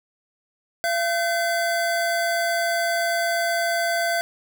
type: tone pair together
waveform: square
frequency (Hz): 682 / 1531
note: F5 / G6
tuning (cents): -41 / -41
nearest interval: octave + major second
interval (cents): 1400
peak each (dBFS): -23 / -26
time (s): 0.84-4.21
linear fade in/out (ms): 0
effects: none